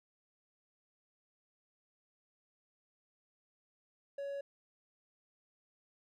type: tone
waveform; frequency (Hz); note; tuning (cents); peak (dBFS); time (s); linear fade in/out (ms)
triangle; 560; C#5; +18; -36; 4.18-4.41; 5
effects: none